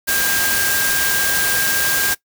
sine tone in noise, 1604 Hz, G6, 39 cents sharp, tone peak -20 dBFS, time 0.07-2.15 s, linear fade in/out 20 ms, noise white, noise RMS -19 dBFS, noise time 0.07-2.15 s, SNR -4 dB, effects noise-tail reverb RT60 0.1 s tail -19 dB re dry

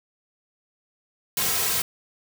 white noise with comb filter, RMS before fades -24 dBFS, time 1.37-1.82 s, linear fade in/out 2 ms, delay 3.4 ms, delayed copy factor -0.7, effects none

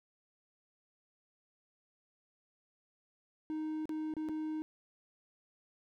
triangle tone with dropouts, 311.1 Hz, D#4, in tune, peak -33 dBFS, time 3.5-4.62 s, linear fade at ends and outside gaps 0 ms, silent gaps 3.855-3.893 / 4.138-4.167 / 4.287-4.294 s, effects none

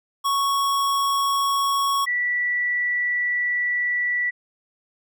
square / sine tone pair in turn, 1108.7 / 1957.3 Hz, C#6 / B6, 0 / -16 cents, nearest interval minor seventh, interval 984 cents, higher second, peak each -20 dBFS, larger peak neither, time 0.24-2.06 / 2.06-4.31 s, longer second, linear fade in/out 20 ms, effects none

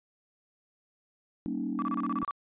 sine chord, Eb dominant seventh, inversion first, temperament equal with one note detuned, 191.52 / 233.1 / 277.2 / 311.1 Hz, G3 / Bb3 / Db4 / Eb4, -40 / 0 / 0 / 0 cents, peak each -37 / -34 / -34 / -36 dBFS, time 1.46-2.23 s, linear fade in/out 0 ms
sine tone bursts, 1151 Hz, D6, 35 cents flat, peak -29 dBFS, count 9, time 1.79-2.309 s, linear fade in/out 0 ms, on 31 ms, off 30 ms
effects tanh soft clip ceiling -21 dBFS + resampled to 8000 Hz

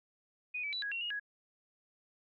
sine tone with pitch steps, 2478 / 2300 / 3953 / 1656 / 2739 / 2870 / 1667 Hz, D#7 / D7 / B7 / G#6 / F7 / F7 / G#6, -8 / -37 / +1 / -5 / -34 / +47 / +6 cents, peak -35 dBFS, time 0.54-1.198 s, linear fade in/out 10 ms, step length 94 ms, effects none

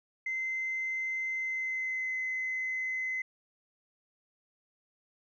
sine tone with pitch glide, 2069 to 2044 Hz, C7 to C7, -20 to -41 cents, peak -30 dBFS, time 0.26-3.22 s, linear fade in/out 5 ms, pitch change -21 cents, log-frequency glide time 1.33-2.17 s, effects tanh soft clip ceiling -26 dBFS

